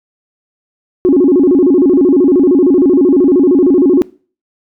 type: tone with vibrato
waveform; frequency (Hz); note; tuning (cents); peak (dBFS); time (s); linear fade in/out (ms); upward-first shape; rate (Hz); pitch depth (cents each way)
sine; 316.6; D#4; +30; -4; 1.05-4.02; 0; square; 13; 240
effects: noise-tail reverb RT60 0.4 s tail -23 dB re dry + tanh soft clip ceiling 0 dBFS